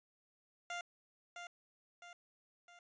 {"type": "tone with echo", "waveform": "15% pulse", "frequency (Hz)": 698.5, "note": "F5", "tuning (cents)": 0, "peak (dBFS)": -34, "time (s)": [0.7, 0.81], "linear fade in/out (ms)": 2, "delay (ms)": 660, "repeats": 3, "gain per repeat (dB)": -6, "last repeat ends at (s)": 2.79, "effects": ["resampled to 16000 Hz"]}